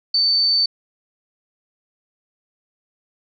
sine tone, 4544 Hz, C#8, 42 cents sharp, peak -14 dBFS, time 0.14-0.66 s, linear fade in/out 5 ms, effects none

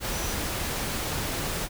sine tone in noise, 5910 Hz, F#8, 3 cents flat, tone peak -39 dBFS, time 0.1-0.37 s, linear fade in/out 50 ms, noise pink, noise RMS -30 dBFS, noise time 0-1.69 s, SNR -12 dB, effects none

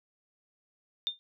sine tone with exponential decay, 3614 Hz, A7, 46 cents sharp, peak -24 dBFS, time 1.07-1.19 s, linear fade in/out 0 ms, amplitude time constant 24 ms, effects none

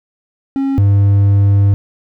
triangle tone pair in turn, 272.2 / 100.03 Hz, C#4 / G2, -31 / +36 cents, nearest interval octave + perfect fourth, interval 1733 cents, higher first, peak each -11 / -5 dBFS, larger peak second, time 0.56-0.78 / 0.78-1.74 s, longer second, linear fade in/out 0 ms, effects none

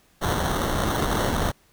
pink noise with sample-and-hold, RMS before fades -24 dBFS, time 0.21-1.52 s, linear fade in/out 20 ms, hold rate 2450 Hz, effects pink hiss -60 dBFS RMS until 1.72 s

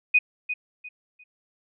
sine tone with echo, 2489 Hz, D#7, in tune, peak -14 dBFS, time 0.14-0.19 s, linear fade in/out 10 ms, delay 350 ms, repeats 3, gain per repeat -11 dB, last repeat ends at 1.24 s, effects none

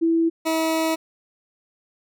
sine / 20% pulse tone pair in turn, 330 / 321.9 Hz, E4 / E4, +2 / -41 cents, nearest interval unison, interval 43 cents, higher first, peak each -16 / -15 dBFS, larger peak second, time 0.01-0.3 / 0.45-0.96 s, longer second, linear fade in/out 20 ms, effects none

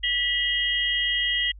sine tone cluster, 1958 / 2873 / 3219 Hz, B6 / F7 / G7, -15 / +48 / +45 cents, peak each -26 dBFS, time 0.03-1.52 s, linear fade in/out 10 ms, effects added 50 Hz sine -41 dBFS peak until 1.59 s

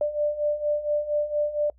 sine beating tone pair, 590 / 594.3 Hz, D5 / D5, +8 / +20 cents, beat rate 4.3 Hz, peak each -28 / -24 dBFS, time 0.01-1.7 s, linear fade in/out 2 ms, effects noise-tail reverb RT60 0.1 s tail -24 dB re dry + added 60 Hz sine -54 dBFS peak until 1.78 s

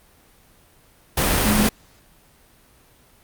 sine tone in noise, 210.6 Hz, G#3, 24 cents sharp, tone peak -18 dBFS, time 1.45-1.67 s, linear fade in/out 5 ms, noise pink, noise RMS -19 dBFS, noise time 1.17-1.69 s, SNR -2 dB, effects pink hiss -54 dBFS RMS until 3.23 s + Opus 32 kbps

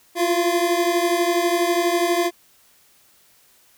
square tone cluster, 342.7 / 354.9 / 686 Hz, F4 / F4 / F5, -33 / +28 / -31 cents, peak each -23 dBFS, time 0.15-2.31 s, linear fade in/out 50 ms, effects white hiss -56 dBFS RMS until 3.77 s

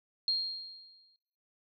sine tone with exponential decay, 4228 Hz, C8, 17 cents sharp, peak -25 dBFS, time 0.28-1.16 s, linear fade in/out 1 ms, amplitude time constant 190 ms, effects noise-tail reverb RT60 0.9 s tail -26 dB re dry

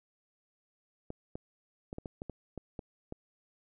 clicks, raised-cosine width 2 ms, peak -26 dBFS, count 10, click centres 1.104 / 1.355 / 1.929 / 1.984 / 2.058 / 2.219 / 2.297 / 2.577 / 2.792 / 3.124 s, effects none

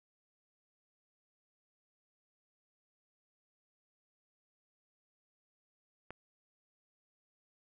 click, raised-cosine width 0.5 ms, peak -29 dBFS, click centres 6.106 s, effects none

